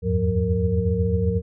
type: tone cluster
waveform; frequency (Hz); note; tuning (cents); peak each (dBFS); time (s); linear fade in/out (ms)
sine; 81.2 / 89.2 / 103.4 / 179.1 / 462; E2 / F2 / G#2 / F3 / A#4; -26 / +37 / -7 / +44 / -16; -25; 0.02-1.42; 50
effects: none